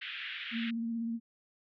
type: band-pass noise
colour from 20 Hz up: white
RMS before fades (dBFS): -41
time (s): 0.01-0.71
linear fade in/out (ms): 10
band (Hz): 1500 to 3400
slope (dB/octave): 48
type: tone with vibrato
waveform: sine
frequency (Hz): 230.2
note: A#3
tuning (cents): -22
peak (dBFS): -32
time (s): 0.51-1.2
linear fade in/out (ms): 50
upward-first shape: sine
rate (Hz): 16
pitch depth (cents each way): 24
effects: none